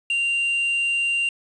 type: tone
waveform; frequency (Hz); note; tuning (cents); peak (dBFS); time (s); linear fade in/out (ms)
triangle; 2775; F7; -12; -18; 0.1-1.29; 2
effects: resampled to 22050 Hz + 8-bit